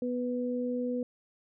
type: tone pair together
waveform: sine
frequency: 246.5 / 494.3 Hz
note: B3 / B4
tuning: -3 / +1 cents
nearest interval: octave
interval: 1204 cents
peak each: -31 / -33 dBFS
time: 0.02-1.03 s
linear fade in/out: 2 ms
effects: none